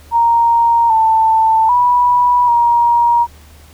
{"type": "tone with pitch steps", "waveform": "sine", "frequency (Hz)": [932, 888, 978, 946], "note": ["A#5", "A5", "B5", "A#5"], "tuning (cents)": [-1, 16, -17, 25], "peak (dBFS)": -8, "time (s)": [0.11, 3.27], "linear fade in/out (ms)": 50, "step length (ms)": 790, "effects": ["added 75 Hz sine -40 dBFS peak until 3.73 s", "pink hiss -45 dBFS RMS until 3.73 s"]}